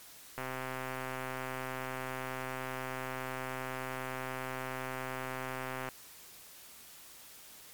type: click train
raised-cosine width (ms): 0.5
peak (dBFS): -23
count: 717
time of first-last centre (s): 0.38-5.888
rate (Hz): 130
effects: white hiss -53 dBFS RMS until 7.73 s + MP3 96 kbps